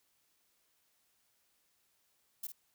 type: noise with echo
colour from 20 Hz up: violet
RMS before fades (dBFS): -40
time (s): 2.43-2.47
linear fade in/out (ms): 5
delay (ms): 51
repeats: 1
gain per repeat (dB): -8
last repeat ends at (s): 2.521
effects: white hiss -75 dBFS RMS until 2.74 s